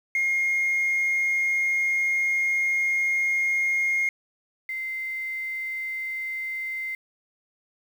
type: tone pair in turn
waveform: sine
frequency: 2137 / 2079 Hz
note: C7 / C7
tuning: +36 / -12 cents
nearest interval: unison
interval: 48 cents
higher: first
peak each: -19 / -28 dBFS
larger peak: first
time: 0.15-4.09 / 4.69-6.95 s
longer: first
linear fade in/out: 2 ms
effects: tanh soft clip ceiling -19 dBFS + 8-bit